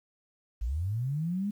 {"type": "linear sweep", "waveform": "sine", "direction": "up", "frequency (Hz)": [49.69, 210.8], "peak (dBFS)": -28, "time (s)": [0.61, 1.51], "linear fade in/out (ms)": 10, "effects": ["10-bit"]}